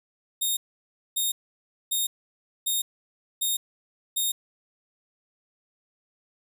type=tone bursts; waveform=10% pulse; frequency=3695 Hz; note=A#7; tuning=16 cents flat; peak=-16 dBFS; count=6; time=0.41-4.32 s; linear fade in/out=10 ms; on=160 ms; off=590 ms; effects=none